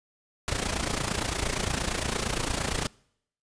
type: noise with amplitude modulation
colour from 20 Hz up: pink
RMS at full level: -26 dBFS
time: 0.48-2.87 s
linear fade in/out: 0 ms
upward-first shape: sine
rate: 28.7 Hz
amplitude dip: 75%
effects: noise-tail reverb RT60 0.7 s tail -25 dB re dry + resampled to 22050 Hz